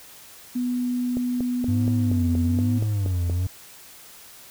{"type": "tone", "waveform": "sine", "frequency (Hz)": 246.9, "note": "B3", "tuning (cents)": 0, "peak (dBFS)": -22, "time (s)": [0.55, 2.79], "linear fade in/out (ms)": 10}
{"type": "click train", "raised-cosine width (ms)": 2, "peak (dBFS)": -18, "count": 10, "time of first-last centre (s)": [1.17, 3.298], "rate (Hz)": 4.23}
{"type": "tone with vibrato", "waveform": "triangle", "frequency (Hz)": 96.4, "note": "G2", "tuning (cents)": -28, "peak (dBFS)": -19, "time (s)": [1.68, 3.47], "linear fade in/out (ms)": 5, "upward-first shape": "sine", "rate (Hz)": 1.1, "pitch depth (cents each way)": 190}
{"effects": ["white hiss -46 dBFS RMS until 4.5 s"]}